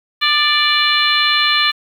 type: harmonic tone with a mistuned harmonic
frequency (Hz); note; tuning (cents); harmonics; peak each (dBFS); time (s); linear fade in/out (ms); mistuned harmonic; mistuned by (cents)
587.3; D5; 0; 2 / 3 / 4 / 5 / 6 / 7; -19 / -19 / -19 / -19 / -19 / -19; 0.21-1.72; 20; 2; +30
effects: 7-bit